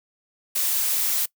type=noise; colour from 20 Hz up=blue; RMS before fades=-23 dBFS; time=0.55-1.26 s; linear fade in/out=10 ms; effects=noise-tail reverb RT60 0.1 s tail -22 dB re dry